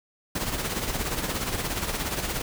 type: noise with tremolo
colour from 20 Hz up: pink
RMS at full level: -27 dBFS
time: 0.35-2.42 s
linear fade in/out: 5 ms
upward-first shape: sine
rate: 17 Hz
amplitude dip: 55%
effects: none